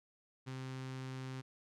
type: tone with notch filter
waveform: sawtooth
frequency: 130.81 Hz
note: C3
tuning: in tune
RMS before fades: -44 dBFS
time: 0.46-1.42 s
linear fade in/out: 20 ms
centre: 610 Hz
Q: 1.7
effects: low-pass 7000 Hz 12 dB/octave